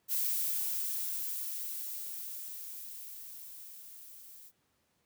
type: noise with level ramp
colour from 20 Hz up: violet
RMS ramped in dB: -31 to -53 dBFS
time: 0.08-4.52 s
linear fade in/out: 50 ms
effects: pink hiss -75 dBFS RMS until 5.05 s + high-pass 80 Hz 12 dB/octave